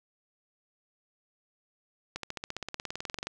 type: accelerating click train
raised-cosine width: 0.2 ms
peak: -18 dBFS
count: 21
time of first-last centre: 2.16-3.27 s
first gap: 73 ms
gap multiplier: 0.97
effects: none